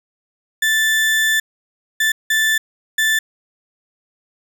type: tone bursts at uneven times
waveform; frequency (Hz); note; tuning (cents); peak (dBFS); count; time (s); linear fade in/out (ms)
35% pulse; 1760; A6; 0; -12; 4; 0.62-1.4 / 2-2.12 / 2.3-2.58 / 2.98-3.19; 5
effects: none